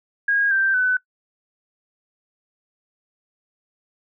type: tone with pitch steps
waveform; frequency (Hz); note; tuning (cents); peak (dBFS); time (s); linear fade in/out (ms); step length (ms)
sine; 1635 / 1568.4 / 1504.5; G#6 / G6 / F#6; -28 / 0 / +28; -16; 0.28-0.97; 5; 230
effects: noise-tail reverb RT60 0.1 s tail -21 dB re dry